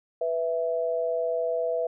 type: tone pair together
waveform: sine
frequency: 493.9 / 659.3 Hz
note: B4 / E5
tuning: 0 / 0 cents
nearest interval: perfect fourth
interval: 500 cents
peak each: -27 dBFS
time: 0.21-1.87 s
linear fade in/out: 5 ms
effects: none